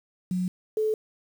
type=tone pair in turn; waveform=sine; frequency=182.1 / 433.1 Hz; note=F#3 / A4; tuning=-27 / -27 cents; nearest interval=octave + minor third; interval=1500 cents; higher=second; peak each=-24 / -22 dBFS; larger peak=second; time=0.31-0.48 / 0.77-0.94 s; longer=neither; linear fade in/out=2 ms; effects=8-bit